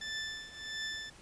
20% pulse tone with tremolo, 1760 Hz, A6, in tune, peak -30 dBFS, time 0.01-1.1 s, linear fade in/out 5 ms, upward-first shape triangle, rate 1.5 Hz, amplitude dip 85%, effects pink hiss -56 dBFS RMS until 1.21 s + resampled to 22050 Hz

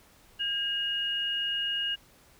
sine tone pair together, 1617.1 / 2864 Hz, G#6 / F7, -47 / +43 cents, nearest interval minor seventh, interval 990 cents, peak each -36 / -28 dBFS, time 0.39-1.96 s, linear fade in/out 20 ms, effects pink hiss -59 dBFS RMS until 2.39 s

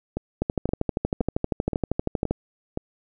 two click trains, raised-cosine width 2 ms, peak -9 / -13 dBFS, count 25 / 6, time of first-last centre 0.42-2.31 / 0.17-2.774 s, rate 12.7 / 1.92 Hz, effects none

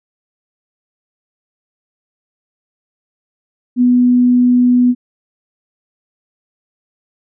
sine tone, 246.9 Hz, B3, in tune, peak -7 dBFS, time 3.76-4.95 s, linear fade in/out 50 ms, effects none

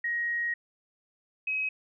sine tone pair in turn, 1886 / 2545 Hz, A#6 / D#7, +20 / +39 cents, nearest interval perfect fourth, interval 519 cents, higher second, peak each -27 dBFS, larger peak neither, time 0.04-0.54 / 1.47-1.69 s, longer first, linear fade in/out 5 ms, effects none

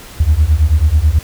sine beating tone pair, 72.1 / 81.3 Hz, D2 / E2, -31 / -23 cents, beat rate 9.2 Hz, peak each -10 dBFS, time 0.2-1.19 s, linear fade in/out 5 ms, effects tanh soft clip ceiling -2 dBFS + pink hiss -35 dBFS RMS until 1.23 s

